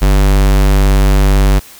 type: tone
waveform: square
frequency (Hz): 49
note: G1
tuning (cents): 0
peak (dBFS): -7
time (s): 0.01-1.6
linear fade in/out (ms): 20
effects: white hiss -37 dBFS RMS until 1.79 s